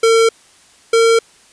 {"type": "tone pair in turn", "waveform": "square", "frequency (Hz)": [453.5, 456.7], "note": ["A#4", "A#4"], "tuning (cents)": [-48, -36], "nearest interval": "unison", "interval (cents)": 12, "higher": "second", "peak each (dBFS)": -9, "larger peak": "neither", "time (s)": [[0.03, 0.29], [0.93, 1.19]], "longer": "neither", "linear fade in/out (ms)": 5, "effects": ["white hiss -48 dBFS RMS until 1.52 s", "resampled to 22050 Hz"]}